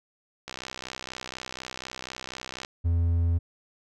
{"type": "click train", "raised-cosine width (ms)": 0.2, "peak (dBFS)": -18, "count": 140, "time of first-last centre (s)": [0.48, 2.648], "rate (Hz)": 64.1}
{"type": "tone", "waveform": "triangle", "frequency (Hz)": 84.6, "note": "E2", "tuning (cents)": 45, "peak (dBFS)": -19, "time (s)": [2.84, 3.39], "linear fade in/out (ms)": 20}
{"effects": []}